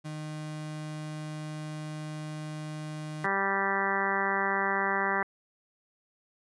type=tone; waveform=35% pulse; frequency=153.6 Hz; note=D#3; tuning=22 cents flat; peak=-34 dBFS; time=0.04-3.27 s; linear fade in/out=20 ms
type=harmonic tone; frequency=196 Hz; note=G3; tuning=in tune; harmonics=1 / 2 / 3 / 4 / 5 / 6 / 7 / 8 / 9 / 10; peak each=-38 / -35 / -39 / -34 / -34 / -34 / -38 / -34 / -34 / -34 dBFS; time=3.24-5.23 s; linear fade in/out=2 ms
effects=resampled to 24000 Hz